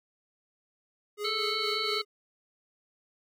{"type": "tone with tremolo", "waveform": "square", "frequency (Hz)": 415.3, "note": "G#4", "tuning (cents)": 0, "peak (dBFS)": -33, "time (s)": [1.17, 2.05], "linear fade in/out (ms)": 50, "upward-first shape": "sine", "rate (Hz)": 4.3, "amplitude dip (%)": 65}
{"type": "harmonic tone", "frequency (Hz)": 440, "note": "A4", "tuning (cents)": 0, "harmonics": [1, 3, 5, 7, 9, 10], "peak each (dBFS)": [-38, -35, -36, -39, -34, -34], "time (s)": [1.24, 2.02], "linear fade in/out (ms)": 10}
{"effects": []}